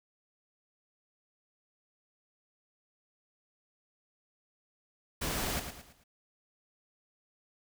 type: noise with echo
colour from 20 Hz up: pink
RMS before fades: -34 dBFS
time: 5.21-5.6 s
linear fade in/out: 10 ms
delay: 110 ms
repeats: 4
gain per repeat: -8 dB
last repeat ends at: 6.04 s
effects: none